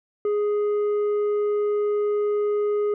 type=tone with tanh clipping; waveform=sine; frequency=415.3 Hz; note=G#4; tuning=in tune; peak=-21 dBFS; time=0.25-2.94 s; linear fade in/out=2 ms; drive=5 dB; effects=none